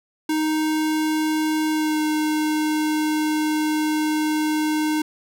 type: tone with pitch glide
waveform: square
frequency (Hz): 311.1 to 307.3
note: D#4 to D#4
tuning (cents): 0 to -21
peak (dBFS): -20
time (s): 0.29-5.02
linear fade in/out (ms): 5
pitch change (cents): -21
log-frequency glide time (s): 1.71-2.01
effects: none